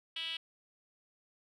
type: tone with band-pass filter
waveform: 5% pulse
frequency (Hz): 327.3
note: E4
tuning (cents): -12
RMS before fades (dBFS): -39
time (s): 0.16-0.37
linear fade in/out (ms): 5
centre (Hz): 3100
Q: 5.9
effects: none